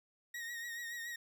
40% pulse tone with vibrato, 1879 Hz, A#6, 13 cents sharp, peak -40 dBFS, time 0.34-1.16 s, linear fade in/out 5 ms, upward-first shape triangle, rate 7 Hz, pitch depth 50 cents each way, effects none

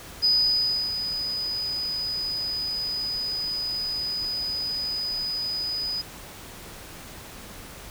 sine tone with ADSR envelope, 4978 Hz, D#8, in tune, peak -16 dBFS, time 0.22-6.02 s, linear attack 25 ms, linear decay 650 ms, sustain -10 dB, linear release 14 ms, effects tanh soft clip ceiling -12 dBFS + pink hiss -42 dBFS RMS until 7.9 s

